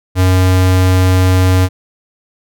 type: tone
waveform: square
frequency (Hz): 92.5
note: F#2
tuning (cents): 0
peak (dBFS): -8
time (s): 0.15-1.69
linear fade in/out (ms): 50
effects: none